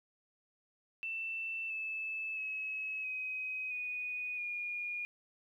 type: tone with pitch steps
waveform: sine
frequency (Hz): 2668 / 2619 / 2571 / 2524 / 2478 / 2432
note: E7 / E7 / E7 / D#7 / D#7 / D#7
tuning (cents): +20 / -12 / -44 / +24 / -8 / -40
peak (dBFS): -36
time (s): 1.03-5.05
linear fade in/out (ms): 0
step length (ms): 670
effects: 12-bit